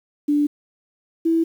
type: tone pair in turn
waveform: sine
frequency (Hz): 292.9 / 328.8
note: D4 / E4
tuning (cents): -5 / -4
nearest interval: major second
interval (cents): 201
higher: second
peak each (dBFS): -15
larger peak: neither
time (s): 0.28-0.47 / 1.25-1.44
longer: neither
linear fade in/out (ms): 10
effects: 8-bit